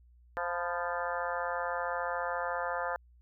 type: harmonic tone with a mistuned harmonic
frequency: 174.61 Hz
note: F3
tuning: in tune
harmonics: 3 / 4 / 5 / 6 / 7 / 8 / 9 / 10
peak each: -37 / -38 / -39 / -40 / -40 / -41 / -42 / -42 dBFS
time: 0.37-2.96 s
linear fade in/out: 0 ms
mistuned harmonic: 6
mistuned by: -59 cents
effects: added 60 Hz sine -57 dBFS peak until 3.21 s